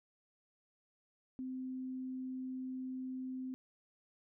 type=tone; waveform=sine; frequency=258.3 Hz; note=C4; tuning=22 cents flat; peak=-39 dBFS; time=1.39-3.54 s; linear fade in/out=0 ms; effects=none